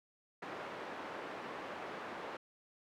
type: band-pass noise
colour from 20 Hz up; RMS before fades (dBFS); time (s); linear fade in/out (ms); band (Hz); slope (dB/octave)
pink; -45; 0.42-2.37; 5; 360 to 1800; 12
effects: none